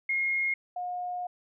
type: tone pair in turn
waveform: sine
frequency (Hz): 2147 / 717.9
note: C7 / F5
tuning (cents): +44 / +48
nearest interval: octave + perfect fifth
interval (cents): 1896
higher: first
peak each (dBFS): -25 / -31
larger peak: first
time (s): 0.09-0.54 / 0.76-1.27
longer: second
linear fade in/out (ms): 5
effects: none